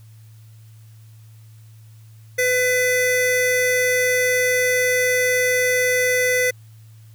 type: tone pair together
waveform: square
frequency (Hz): 501 / 2004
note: B4 / B6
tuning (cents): +25 / +25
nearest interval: 2 octaves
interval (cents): 2400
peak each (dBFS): -20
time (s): 2.38-6.51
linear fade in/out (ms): 10
effects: added 110 Hz sine -42 dBFS peak until 7.14 s + white hiss -58 dBFS RMS until 7.14 s